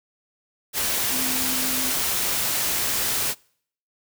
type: tone in noise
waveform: sine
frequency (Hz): 257.7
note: C4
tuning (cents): -26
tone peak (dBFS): -32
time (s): 1.09-1.94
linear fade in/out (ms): 50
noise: white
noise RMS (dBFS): -24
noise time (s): 0.73-3.35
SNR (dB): -11
effects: noise-tail reverb RT60 0.6 s tail -26 dB re dry